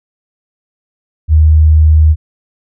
sine tone, 77.78 Hz, D#2, in tune, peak -3 dBFS, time 1.28-2.16 s, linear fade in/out 50 ms, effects none

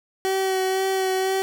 30% pulse tone with vibrato, 380 Hz, F#4, 46 cents sharp, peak -18 dBFS, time 0.25-1.42 s, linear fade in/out 0 ms, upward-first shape sine, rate 2 Hz, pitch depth 17 cents each way, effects none

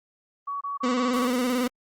sine tone bursts, 1128 Hz, C#6, 30 cents sharp, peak -28 dBFS, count 5, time 0.47-1.274 s, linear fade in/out 10 ms, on 140 ms, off 26 ms
30% pulse tone with vibrato, 249.2 Hz, B3, 16 cents sharp, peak -20 dBFS, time 0.83-1.68 s, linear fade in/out 10 ms, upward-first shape square, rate 18 Hz, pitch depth 48 cents each way
effects Opus 24 kbps

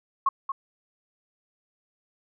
sine tone with echo, 1091 Hz, C#6, 28 cents flat, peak -18 dBFS, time 0.26-0.29 s, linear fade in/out 5 ms, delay 230 ms, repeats 1, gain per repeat -8 dB, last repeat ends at 0.52 s, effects none

